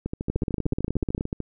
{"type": "two click trains", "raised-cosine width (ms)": 3, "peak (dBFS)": [-12, -15], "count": [16, 19], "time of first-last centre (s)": [[0.3, 1.209], [0.06, 1.403]], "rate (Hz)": [16.5, 13.4], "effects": []}